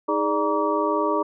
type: tone cluster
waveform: sine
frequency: 314.1 / 415.4 / 590 / 943 / 1148 Hz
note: D#4 / G#4 / D5 / A#5 / D6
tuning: +16 / 0 / +8 / +20 / -40 cents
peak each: -26 dBFS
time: 0.08-1.23 s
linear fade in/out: 10 ms
effects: none